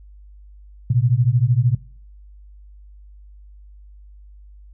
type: beating tone pair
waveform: sine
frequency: 115.8 / 128.8 Hz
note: A#2 / C3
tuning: -11 / -27 cents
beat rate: 13 Hz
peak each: -17 dBFS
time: 0.9-1.75 s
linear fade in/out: 5 ms
effects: noise-tail reverb RT60 0.5 s tail -21 dB re dry + added 50 Hz sine -41 dBFS peak until 4.73 s